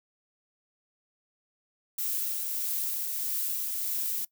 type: noise with tremolo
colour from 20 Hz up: violet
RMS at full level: -30 dBFS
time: 1.98-4.25 s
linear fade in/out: 5 ms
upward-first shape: triangle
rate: 1.6 Hz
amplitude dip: 30%
effects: noise-tail reverb RT60 0.1 s tail -21 dB re dry